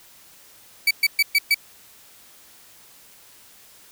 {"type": "tone bursts", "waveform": "30% pulse", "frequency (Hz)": 2289, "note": "D7", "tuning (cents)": -45, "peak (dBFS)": -12, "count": 5, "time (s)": [0.87, 1.545], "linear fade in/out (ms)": 5, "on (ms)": 39, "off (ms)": 120, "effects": ["white hiss -50 dBFS RMS until 3.91 s"]}